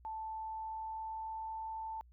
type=tone with pitch glide; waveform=sine; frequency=880 to 885.6 Hz; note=A5 to A5; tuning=0 to +11 cents; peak=-39 dBFS; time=0.05-2.01 s; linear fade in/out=0 ms; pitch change=+11 cents; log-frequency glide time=0.37-1.64 s; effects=added 60 Hz sine -58 dBFS peak until 2.12 s